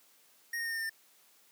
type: tone with pitch steps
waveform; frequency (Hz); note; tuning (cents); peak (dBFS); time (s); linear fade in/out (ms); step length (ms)
square; 1864.7 / 1850.8 / 1836.9 / 1823.2 / 1809.5 / 1796; A#6 / A#6 / A#6 / A#6 / A6 / A6; 0 / -13 / -26 / -39 / +48 / +35; -34; 0.53-0.896; 5; 61
effects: white hiss -64 dBFS RMS until 1.51 s + high-pass 200 Hz 12 dB/octave